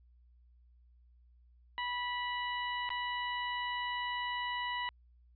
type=tone with dropouts; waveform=20% pulse; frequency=980 Hz; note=B5; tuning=14 cents flat; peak=-29 dBFS; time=1.78-4.89 s; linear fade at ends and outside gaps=0 ms; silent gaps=2.891-2.903 s; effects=added 60 Hz sine -60 dBFS peak until 5.35 s + resampled to 11025 Hz